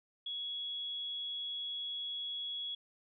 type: tone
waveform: sine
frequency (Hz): 3350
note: G#7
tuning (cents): +14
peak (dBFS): -37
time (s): 0.26-2.75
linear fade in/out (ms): 5
effects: none